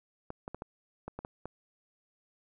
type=clicks; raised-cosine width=1 ms; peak=-25 dBFS; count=8; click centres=0.304 / 0.479 / 0.546 / 0.621 / 1.08 / 1.19 / 1.249 / 1.456 s; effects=none